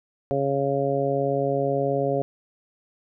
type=harmonic tone; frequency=138.59 Hz; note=C#3; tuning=in tune; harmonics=1 / 2 / 3 / 4 / 5; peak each=-29 / -30 / -26 / -25 / -29 dBFS; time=0.31-2.22 s; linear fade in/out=0 ms; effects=none